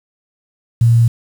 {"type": "tone with quantisation", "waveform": "sine", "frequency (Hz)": 116.54, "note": "A#2", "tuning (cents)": 0, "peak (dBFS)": -7, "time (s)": [0.81, 1.08], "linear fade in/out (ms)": 5, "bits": 6, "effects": []}